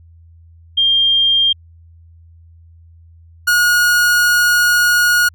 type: tone pair in turn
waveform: sine / 45% pulse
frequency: 3200 / 1442.8 Hz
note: G7 / F#6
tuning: +35 / -44 cents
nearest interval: octave + major second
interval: 1379 cents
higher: first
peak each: -10 dBFS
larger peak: neither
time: 0.77-1.53 / 3.47-5.29 s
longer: second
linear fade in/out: 10 ms
effects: added 83 Hz sine -41 dBFS peak until 5.34 s